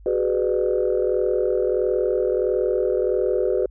sine chord, G# half-diminished seventh, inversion third, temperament just, 373.8 / 415.3 / 498.4 / 598 Hz, F#4 / G#4 / B4 / D5, +18 / 0 / +16 / +31 cents, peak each -22 / -24 / -22 / -27 dBFS, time 0.06-3.66 s, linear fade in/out 2 ms, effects tanh soft clip ceiling -10 dBFS + added 50 Hz sine -42 dBFS peak until 3.7 s

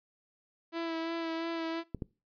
sawtooth tone with vibrato, 330 Hz, E4, 2 cents sharp, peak -29 dBFS, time 0.72-1.84 s, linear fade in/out 50 ms, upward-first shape sine, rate 2.9 Hz, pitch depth 21 cents each way
clicks, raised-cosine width 3 ms, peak -22 dBFS, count 2, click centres 1.947 / 2.022 s
effects noise-tail reverb RT60 0.3 s tail -23 dB re dry + resampled to 11025 Hz

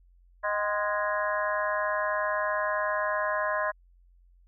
harmonic tone with a mistuned harmonic, 207.7 Hz, G#3, in tune, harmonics 3 / 4 / 5 / 6 / 7 / 8 / 9, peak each -30 / -41 / -30 / -40 / -38 / -32 / -39 dBFS, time 0.43-3.72 s, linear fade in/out 20 ms, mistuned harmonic 4, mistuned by -130 cents, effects added 44 Hz sine -56 dBFS peak until 4.47 s

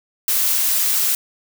blue noise, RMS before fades -18 dBFS, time 0.28-1.15 s, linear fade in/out 2 ms, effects none

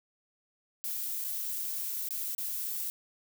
violet noise with dropouts, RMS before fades -35 dBFS, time 0.84-2.9 s, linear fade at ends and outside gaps 0 ms, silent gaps 1.242-1.247 / 2.087-2.107 / 2.349-2.381 s, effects none

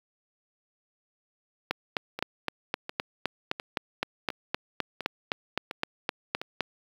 two click trains, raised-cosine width 0.3 ms, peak -10 / -18 dBFS, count 20 / 7, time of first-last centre 1.71-6.607 / 2.19-6.415 s, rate 3.88 / 1.42 Hz, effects high-pass 150 Hz 12 dB/octave + 7-bit

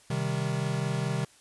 square chord, C minor, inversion none, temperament equal, 130.81 / 155.56 / 196 Hz, C3 / Eb3 / G3, 0 / 0 / 0 cents, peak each -31 / -32 / -36 dBFS, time 0.1-1.25 s, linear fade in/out 5 ms, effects white hiss -58 dBFS RMS until 1.4 s + resampled to 24000 Hz

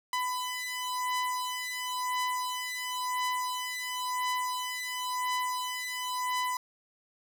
sawtooth beating tone pair, 1000 / 1000.96 Hz, B5 / B5, +21 / +23 cents, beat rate 0.96 Hz, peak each -30 dBFS, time 0.13-6.57 s, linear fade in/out 2 ms, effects none

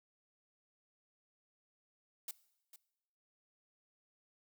blue noise with echo, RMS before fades -42 dBFS, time 2.28-2.31 s, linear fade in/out 2 ms, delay 450 ms, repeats 1, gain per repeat -14 dB, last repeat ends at 2.76 s, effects noise-tail reverb RT60 0.9 s tail -19 dB re dry

